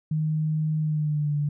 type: tone with pitch glide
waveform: sine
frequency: 155.3 to 146.58 Hz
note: D#3 to D3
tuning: -3 to -3 cents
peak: -22 dBFS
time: 0.11-1.49 s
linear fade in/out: 5 ms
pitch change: -100 cents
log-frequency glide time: 0.79-1.36 s
effects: none